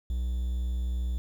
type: tone with quantisation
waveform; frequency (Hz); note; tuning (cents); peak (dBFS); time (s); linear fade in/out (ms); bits
triangle; 61.2; B1; -15; -25; 0.1-1.18; 0; 9
effects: none